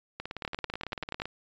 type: two click trains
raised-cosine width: 0.3 ms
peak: -16 / -20 dBFS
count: 9 / 20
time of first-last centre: 0.45-1.219 / 0.2-1.256 s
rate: 10.4 / 18 Hz
effects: resampled to 16000 Hz